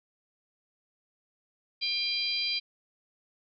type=harmonic tone; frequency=798 Hz; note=G5; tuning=31 cents sharp; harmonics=3 / 4 / 5 / 6; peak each=-34 / -35 / -34 / -31 dBFS; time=1.81-2.6 s; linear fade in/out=20 ms; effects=none